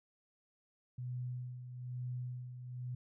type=tone with tremolo; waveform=sine; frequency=124.6 Hz; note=B2; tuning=16 cents sharp; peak=-37 dBFS; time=0.98-2.95 s; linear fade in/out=5 ms; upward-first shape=sine; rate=1.1 Hz; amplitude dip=60%; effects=none